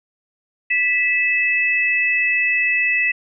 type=tone pair together; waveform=sine; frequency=1975.5 / 2611 Hz; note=B6 / E7; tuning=0 / -17 cents; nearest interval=perfect fourth; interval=483 cents; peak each=-18 / -18 dBFS; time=0.7-3.12 s; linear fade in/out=10 ms; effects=none